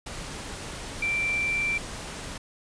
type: tone in noise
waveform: sine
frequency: 2349 Hz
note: D7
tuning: in tune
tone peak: -24 dBFS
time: 1.02-1.78 s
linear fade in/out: 5 ms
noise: pink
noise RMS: -37 dBFS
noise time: 0.06-2.38 s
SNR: +10 dB
effects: resampled to 22050 Hz